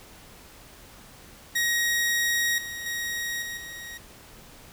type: tone with level steps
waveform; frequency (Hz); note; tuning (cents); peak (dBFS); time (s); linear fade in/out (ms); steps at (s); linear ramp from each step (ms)
sawtooth; 1887; A#6; +21; -19 / -30 / -25 / -29 / -34; 1.55-3.98; 10; 2.58 / 2.86 / 3.42 / 3.57; 2
effects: pink hiss -49 dBFS RMS until 4.72 s